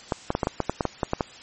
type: clicks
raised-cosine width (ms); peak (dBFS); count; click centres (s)
1; -8; 12; 0.122 / 0.304 / 0.351 / 0.432 / 0.471 / 0.603 / 0.696 / 0.808 / 0.853 / 1.032 / 1.134 / 1.208
effects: white hiss -45 dBFS RMS until 1.42 s + MP3 32 kbps